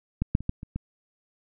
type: clicks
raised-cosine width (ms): 5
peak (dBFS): -12 / -7 / -24 / -13 / -25 / -18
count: 6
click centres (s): 0.22 / 0.351 / 0.406 / 0.494 / 0.631 / 0.76
effects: none